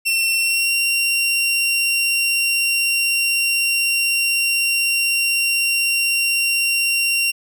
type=tone with pitch glide; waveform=sawtooth; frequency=2709 to 2756 Hz; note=E7 to F7; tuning=+47 to -24 cents; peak=-13 dBFS; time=0.05-7.32 s; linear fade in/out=20 ms; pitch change=+29 cents; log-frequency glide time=0.36-0.73 s; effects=none